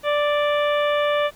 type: harmonic tone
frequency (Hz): 587.3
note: D5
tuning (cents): 0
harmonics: 1 / 2 / 3 / 4 / 5 / 6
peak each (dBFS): -19 / -25 / -29 / -31 / -33 / -35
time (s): 0.03-1.31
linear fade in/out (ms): 50
effects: pink hiss -50 dBFS RMS until 1.35 s